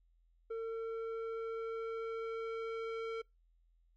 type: tone with low-pass filter sweep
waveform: square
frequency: 452.3 Hz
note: A4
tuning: 48 cents sharp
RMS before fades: -40 dBFS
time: 0.5-3.22 s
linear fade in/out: 10 ms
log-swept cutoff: 980 to 2600 Hz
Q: 1
effects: noise-tail reverb RT60 0.2 s tail -26 dB re dry + added 42 Hz sine -67 dBFS peak until 3.96 s